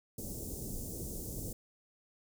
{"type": "band-stop noise", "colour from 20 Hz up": "pink", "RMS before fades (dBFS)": -41, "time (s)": [0.18, 1.53], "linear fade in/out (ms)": 5, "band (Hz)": [480, 6700], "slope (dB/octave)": 24, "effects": []}